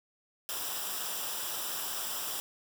white noise with comb filter, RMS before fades -36 dBFS, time 0.49-2.4 s, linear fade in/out 0 ms, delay 0.46 ms, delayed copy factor -0.65, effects none

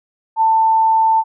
sine tone, 890 Hz, A5, 20 cents sharp, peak -10 dBFS, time 0.36-1.24 s, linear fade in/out 50 ms, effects none

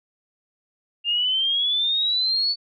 sine exponential sweep, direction up, 2794 to 4495 Hz, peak -19 dBFS, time 1.04-2.56 s, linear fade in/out 50 ms, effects none

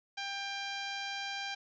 10% pulse tone, 794 Hz, G5, 22 cents sharp, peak -28 dBFS, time 0.17-1.55 s, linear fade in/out 10 ms, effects resampled to 16000 Hz + 11-bit

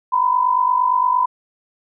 sine tone pair together, 960 / 1008.7 Hz, B5 / B5, -49 / +36 cents, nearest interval minor second, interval 85 cents, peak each -19 / -15 dBFS, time 0.12-1.26 s, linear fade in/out 10 ms, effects none

